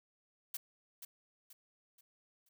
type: noise with echo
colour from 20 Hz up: blue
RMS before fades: -40 dBFS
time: 0.54-0.57 s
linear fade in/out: 5 ms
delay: 480 ms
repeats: 4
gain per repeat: -8 dB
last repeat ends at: 2.49 s
effects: none